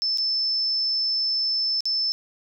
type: tone with dropouts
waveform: sine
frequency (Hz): 5274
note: E8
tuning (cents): 0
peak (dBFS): -21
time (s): 0.02-2.12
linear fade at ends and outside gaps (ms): 0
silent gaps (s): 0.174-0.183 / 1.806-1.855
effects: none